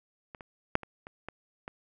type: clicks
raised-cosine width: 0.5 ms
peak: -28 / -29 / -8 / -27 / -28 / -23 / -24 dBFS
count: 7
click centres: 0.348 / 0.408 / 0.754 / 0.833 / 1.069 / 1.286 / 1.679 s
effects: none